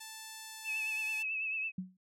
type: tone with pitch glide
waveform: 5% pulse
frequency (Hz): 880 to 871.4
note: A5 to A5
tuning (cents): 0 to -17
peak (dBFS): -33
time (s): 0-1.23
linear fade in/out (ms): 10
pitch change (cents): -17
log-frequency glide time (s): 0.46-1.01
type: tone with vibrato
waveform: sine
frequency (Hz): 2600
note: E7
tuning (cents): -24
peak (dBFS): -33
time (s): 0.64-1.72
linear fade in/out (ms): 50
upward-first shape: sine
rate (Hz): 9.1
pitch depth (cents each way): 43
type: tone with exponential decay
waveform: sine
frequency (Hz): 185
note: F#3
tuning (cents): 0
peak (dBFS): -32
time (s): 1.78-1.97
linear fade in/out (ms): 5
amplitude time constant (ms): 41
effects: none